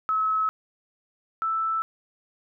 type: tone pair in turn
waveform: sine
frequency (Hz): 1291 / 1320.4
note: E6 / E6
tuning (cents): -37 / +2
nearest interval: unison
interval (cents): 39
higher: second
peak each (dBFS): -21 / -23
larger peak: first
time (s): 0.09-0.49 / 1.42-1.82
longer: neither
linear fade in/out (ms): 0
effects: none